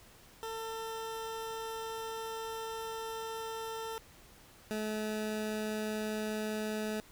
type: tone pair in turn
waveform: 20% pulse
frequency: 448.2 / 215 Hz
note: A4 / A3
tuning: +32 / -40 cents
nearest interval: octave + minor second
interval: 1272 cents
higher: first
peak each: -33 / -29 dBFS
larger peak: second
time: 0.43-3.98 / 4.71-7 s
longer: first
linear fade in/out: 0 ms
effects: pink hiss -58 dBFS RMS until 7.11 s